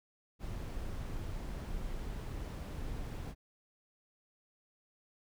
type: noise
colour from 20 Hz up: brown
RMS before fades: -40 dBFS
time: 0.39-3.35 s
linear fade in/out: 50 ms
effects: none